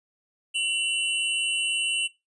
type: tone pair together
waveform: square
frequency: 2742 / 2960 Hz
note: F7 / F#7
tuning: -32 / 0 cents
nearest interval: minor second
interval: 132 cents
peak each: -27 dBFS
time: 0.54-2.08 s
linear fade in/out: 20 ms
effects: noise-tail reverb RT60 0.2 s tail -17 dB re dry + resampled to 24000 Hz